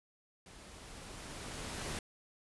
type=noise with level ramp; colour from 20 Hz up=pink; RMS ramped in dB=-55 to -39 dBFS; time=0.46-1.99 s; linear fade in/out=2 ms; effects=resampled to 24000 Hz